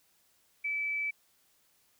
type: tone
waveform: sine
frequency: 2307 Hz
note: D7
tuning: 31 cents flat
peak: -30 dBFS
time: 0.64-1.11 s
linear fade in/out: 10 ms
effects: white hiss -69 dBFS RMS until 1.99 s